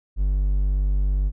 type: tone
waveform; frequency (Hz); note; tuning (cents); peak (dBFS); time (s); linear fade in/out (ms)
triangle; 48.79; G1; -7; -16; 0.16-1.32; 50
effects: none